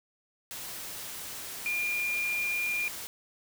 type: tone in noise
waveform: sine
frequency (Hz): 2407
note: D7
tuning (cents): +42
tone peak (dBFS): -28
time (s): 1.66-2.88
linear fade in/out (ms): 0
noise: white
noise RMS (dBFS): -40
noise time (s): 0.51-3.07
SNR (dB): +9
effects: none